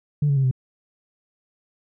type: tone with pitch steps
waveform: sine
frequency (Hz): 146.83 / 140.69 / 134.8 / 129.16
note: D3 / C#3 / C#3 / C3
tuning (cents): 0 / +26 / -48 / -22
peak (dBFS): -15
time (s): 0.22-0.512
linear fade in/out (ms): 5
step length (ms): 73
effects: tanh soft clip ceiling -13 dBFS